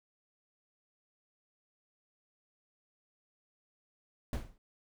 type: noise with exponential decay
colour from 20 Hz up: brown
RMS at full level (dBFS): -29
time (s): 4.33-4.58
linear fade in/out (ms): 2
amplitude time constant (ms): 53
effects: none